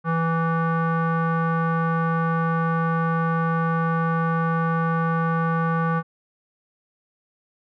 square tone with low-pass filter, 164.81 Hz, E3, in tune, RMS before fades -22 dBFS, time 0.04-6.03 s, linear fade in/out 50 ms, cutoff 1300 Hz, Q 7.5, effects none

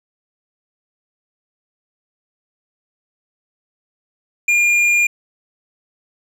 triangle tone with hard clipping, 2411 Hz, D7, 45 cents sharp, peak -13 dBFS, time 4.48-5.07 s, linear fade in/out 5 ms, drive 10 dB, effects none

